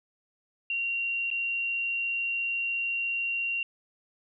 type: tone with dropouts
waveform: sine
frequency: 2757 Hz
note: F7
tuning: 23 cents flat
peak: -27 dBFS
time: 0.7-3.63 s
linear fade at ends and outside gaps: 2 ms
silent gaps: 1.303-1.312 s
effects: none